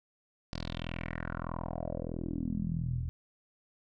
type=tone with low-pass filter sweep; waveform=10% pulse; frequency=41.62 Hz; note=E1; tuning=17 cents sharp; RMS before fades=-36 dBFS; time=0.53-3.09 s; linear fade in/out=0 ms; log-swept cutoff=4900 to 97 Hz; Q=4.3; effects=none